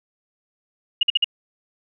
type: tone bursts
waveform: sine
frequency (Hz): 2864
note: F7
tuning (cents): +43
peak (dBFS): -13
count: 4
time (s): 1.01-1.244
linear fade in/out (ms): 5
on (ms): 21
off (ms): 50
effects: none